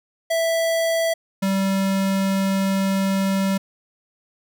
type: tone pair in turn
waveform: square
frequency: 659.3 / 193.82 Hz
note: E5 / G3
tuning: 0 / -19 cents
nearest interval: octave + major sixth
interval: 2119 cents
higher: first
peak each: -19 dBFS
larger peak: neither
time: 0.3-1.14 / 1.42-3.58 s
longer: second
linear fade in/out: 10 ms
effects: none